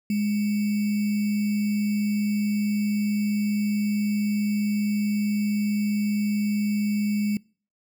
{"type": "tone with sample-and-hold", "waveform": "sine", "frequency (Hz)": 207.7, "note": "G#3", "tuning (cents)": 0, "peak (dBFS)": -21, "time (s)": [0.1, 7.37], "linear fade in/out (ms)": 2, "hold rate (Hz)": 2450, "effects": ["noise-tail reverb RT60 0.4 s tail -24 dB re dry"]}